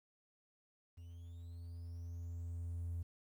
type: tone with level ramp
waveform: triangle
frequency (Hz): 85.4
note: F2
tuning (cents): -38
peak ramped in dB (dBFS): -48 to -35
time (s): 0.97-3.03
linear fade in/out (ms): 10
effects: tanh soft clip ceiling -34 dBFS + 12-bit